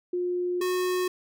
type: tone pair in turn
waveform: sine / square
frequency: 356.8 / 364.5 Hz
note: F4 / F#4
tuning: +37 / -26 cents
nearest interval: unison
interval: 37 cents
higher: second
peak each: -25 dBFS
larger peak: neither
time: 0.13-0.61 / 0.61-1.08 s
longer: first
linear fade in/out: 5 ms
effects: none